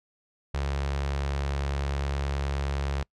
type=tone with notch filter; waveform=sawtooth; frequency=69.8 Hz; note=C#2; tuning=13 cents sharp; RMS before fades=-29 dBFS; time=0.54-3.03 s; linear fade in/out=5 ms; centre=250 Hz; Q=1.2; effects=noise-tail reverb RT60 0.1 s tail -26 dB re dry + low-pass 6000 Hz 12 dB/octave